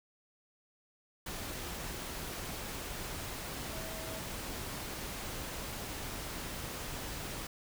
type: tone in noise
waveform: sine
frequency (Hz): 644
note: E5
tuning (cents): -41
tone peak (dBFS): -47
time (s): 3.73-4.19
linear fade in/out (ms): 5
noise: pink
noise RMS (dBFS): -41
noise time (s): 1.26-7.47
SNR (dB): -9
effects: none